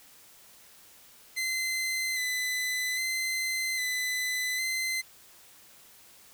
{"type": "tone with vibrato", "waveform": "sawtooth", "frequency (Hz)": 2035, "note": "C7", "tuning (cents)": -49, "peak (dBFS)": -25, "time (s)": [1.36, 5.02], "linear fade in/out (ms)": 20, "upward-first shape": "square", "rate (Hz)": 0.62, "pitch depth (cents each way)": 23, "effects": ["white hiss -55 dBFS RMS until 6.33 s"]}